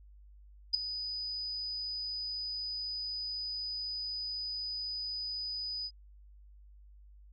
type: tone with ADSR envelope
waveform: sine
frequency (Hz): 4978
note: D#8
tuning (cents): 0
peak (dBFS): -21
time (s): 0.73-5.91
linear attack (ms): 17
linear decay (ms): 4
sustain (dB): -14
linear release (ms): 53
effects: added 50 Hz sine -53 dBFS peak until 7.32 s